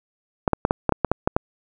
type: clicks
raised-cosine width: 1 ms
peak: -3 dBFS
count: 10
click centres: 0.478 / 0.533 / 0.651 / 0.709 / 0.893 / 0.923 / 1.047 / 1.116 / 1.275 / 1.365 s
effects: none